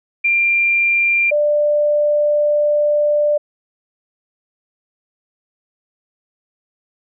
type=tone pair in turn; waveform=sine; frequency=2382 / 592.2 Hz; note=D7 / D5; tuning=+24 / +14 cents; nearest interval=2 octaves; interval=2410 cents; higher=first; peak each=-12 dBFS; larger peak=neither; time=0.24-1.31 / 1.31-3.38 s; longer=second; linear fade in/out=10 ms; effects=none